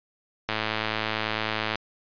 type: click train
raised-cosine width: 0.3 ms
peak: -10 dBFS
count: 139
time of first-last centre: 0.49-1.756 s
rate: 109 Hz
effects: resampled to 11025 Hz